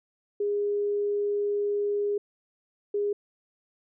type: tone pair in turn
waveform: sine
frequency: 409.8 / 409.8 Hz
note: G#4 / G#4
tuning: -23 / -23 cents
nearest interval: unison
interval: 0 cents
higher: neither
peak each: -24 dBFS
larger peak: neither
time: 0.4-2.18 / 2.94-3.13 s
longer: first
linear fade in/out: 5 ms
effects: none